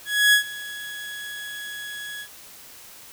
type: tone with ADSR envelope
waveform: 30% pulse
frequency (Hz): 1675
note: G#6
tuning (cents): +14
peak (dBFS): -10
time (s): 0.05-2.28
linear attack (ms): 280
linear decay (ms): 100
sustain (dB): -20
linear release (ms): 73
effects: white hiss -45 dBFS RMS until 3.12 s